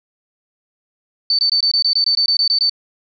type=tone bursts; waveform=sine; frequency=4540 Hz; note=C#8; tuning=41 cents sharp; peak=-12 dBFS; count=13; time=1.3-2.696 s; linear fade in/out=2 ms; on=88 ms; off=21 ms; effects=none